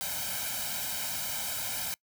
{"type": "noise with comb filter", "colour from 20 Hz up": "white", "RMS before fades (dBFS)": -34, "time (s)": [0.01, 1.94], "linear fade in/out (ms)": 0, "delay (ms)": 1.3, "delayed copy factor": 0.95, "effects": ["noise-tail reverb RT60 0.1 s tail -25 dB re dry", "high-pass 60 Hz 12 dB/octave"]}